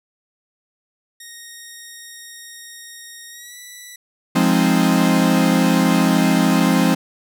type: tone with pitch glide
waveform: 10% pulse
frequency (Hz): 1864.7 to 1966.5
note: A#6 to B6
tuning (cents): 0 to -8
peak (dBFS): -27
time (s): 1.2-3.96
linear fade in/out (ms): 5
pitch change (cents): +92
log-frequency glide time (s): 3.3-3.57
type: chord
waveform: 45% pulse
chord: F minor seventh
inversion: none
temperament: equal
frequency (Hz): 174.61 / 207.7 / 261.6 / 311.1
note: F3 / Ab3 / C4 / Eb4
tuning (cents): 0 / 0 / 0 / 0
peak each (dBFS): -18 / -19 / -18 / -22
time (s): 4.35-6.95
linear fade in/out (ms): 10
effects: none